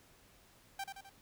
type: tone with echo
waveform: sawtooth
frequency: 784 Hz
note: G5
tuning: in tune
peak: -34 dBFS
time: 0.79-0.84 s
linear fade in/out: 5 ms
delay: 85 ms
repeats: 3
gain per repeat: -5 dB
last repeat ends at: 1.095 s
effects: pink hiss -64 dBFS RMS until 1.21 s